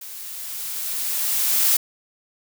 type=noise with level ramp; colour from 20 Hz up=blue; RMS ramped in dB=-37 to -17 dBFS; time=0.01-1.77 s; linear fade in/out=5 ms; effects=none